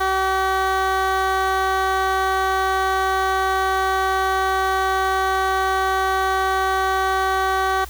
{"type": "tone with band-pass filter", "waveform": "15% pulse", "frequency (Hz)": 381.4, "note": "G4", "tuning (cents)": -47, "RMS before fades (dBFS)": -20, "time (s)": [0, 7.85], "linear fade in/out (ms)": 10, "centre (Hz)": 1100, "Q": 0.65, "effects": ["added 63 Hz sine -35 dBFS peak until 7.89 s", "white hiss -42 dBFS RMS until 7.89 s"]}